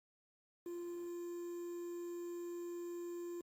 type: tone with quantisation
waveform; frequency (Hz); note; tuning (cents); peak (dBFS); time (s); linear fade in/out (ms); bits
triangle; 347.1; F4; -11; -40; 0.66-3.41; 2; 10
effects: Opus 24 kbps